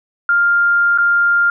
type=tone with dropouts; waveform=sine; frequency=1400 Hz; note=F6; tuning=4 cents sharp; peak=-10 dBFS; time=0.29-1.5 s; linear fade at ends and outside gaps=2 ms; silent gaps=0.977-0.984 s; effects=none